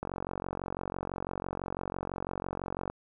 click train, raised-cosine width 1 ms, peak -20 dBFS, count 133, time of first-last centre 0.03-2.9 s, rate 46 Hz, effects none

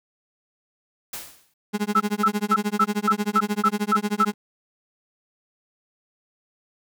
white noise with exponential decay, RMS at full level -30 dBFS, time 1.13-1.54 s, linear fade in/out 5 ms, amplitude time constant 88 ms
35% pulse tone with tremolo, 207.7 Hz, G#3, in tune, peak -18 dBFS, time 1.73-4.34 s, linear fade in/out 20 ms, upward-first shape sine, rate 13 Hz, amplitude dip 100%
sine tone bursts, 1318.5 Hz, E6, in tune, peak -15 dBFS, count 9, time 1.95-4.249 s, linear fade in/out 5 ms, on 51 ms, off 230 ms
effects none

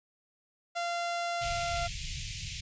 sawtooth tone, 690 Hz, F5, 21 cents flat, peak -27 dBFS, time 0.75-1.88 s, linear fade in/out 20 ms
pink band-stop noise, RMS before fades -37 dBFS, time 1.41-2.61 s, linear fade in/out 10 ms, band 150 to 2200 Hz, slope 48 dB/octave
effects resampled to 16000 Hz

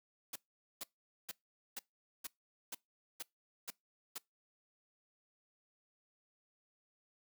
white noise bursts, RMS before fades -43 dBFS, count 9, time 0.33-4.182 s, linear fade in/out 5 ms, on 28 ms, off 450 ms, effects noise-tail reverb RT60 0.2 s tail -24 dB re dry + high-pass 150 Hz 12 dB/octave

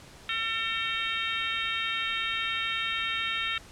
harmonic tone with a mistuned harmonic, 450.9 Hz, A4, 42 cents sharp, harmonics 3 / 4 / 5 / 6 / 7 / 8, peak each -35 / -35 / -35 / -35 / -35 / -35 dBFS, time 0.29-3.58 s, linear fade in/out 2 ms, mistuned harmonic 8, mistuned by +50 cents, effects pink hiss -50 dBFS RMS until 3.71 s + low-pass 9000 Hz 12 dB/octave

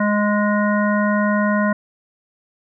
harmonic tone, 207.7 Hz, G#3, in tune, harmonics 1 / 3 / 5 / 7 / 9, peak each -17 / -22 / -24 / -25 / -27 dBFS, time 0-1.73 s, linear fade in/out 5 ms, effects none

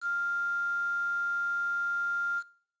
sine tone with quantisation, 1396.9 Hz, F6, in tune, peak -28 dBFS, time 0.01-2.43 s, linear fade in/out 50 ms, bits 8, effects noise-tail reverb RT60 0.6 s tail -20 dB re dry + resampled to 16000 Hz

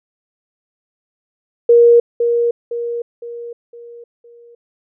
sine tone with echo, 472.2 Hz, A#4, 22 cents sharp, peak -5 dBFS, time 1.69-2 s, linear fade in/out 5 ms, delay 510 ms, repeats 5, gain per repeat -7 dB, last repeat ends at 4.55 s, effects none

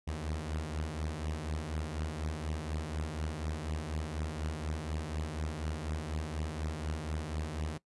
sawtooth beating tone pair, 74.6 / 78.7 Hz, D2 / D#2, +28 / +20 cents, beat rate 4.1 Hz, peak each -35 / -33 dBFS, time 0.07-7.78 s, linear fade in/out 10 ms, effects noise-tail reverb RT60 0.1 s tail -20 dB re dry + resampled to 24000 Hz

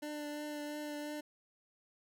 25% pulse tone with vibrato, 296.9 Hz, D4, 19 cents sharp, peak -36 dBFS, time 0.02-1.21 s, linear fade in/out 10 ms, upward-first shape triangle, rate 2.9 Hz, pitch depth 18 cents each way, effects none

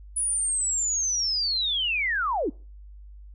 sine linear sweep, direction down, 9956 to 238.4 Hz, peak -23 dBFS, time 0.16-2.5 s, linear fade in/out 10 ms, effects noise-tail reverb RT60 0.4 s tail -26 dB re dry + added 50 Hz sine -42 dBFS peak until 3.34 s

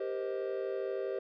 triangle chord, C minor seventh, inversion second, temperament just, 392.4 / 470.9 / 523.3 / 627.9 Hz, G4 / Bb4 / C5 / Eb5, +2 / +18 / 0 / +16 cents, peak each -34 / -40 / -36 / -40 dBFS, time 0-1.19 s, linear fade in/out 5 ms, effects resampled to 11025 Hz

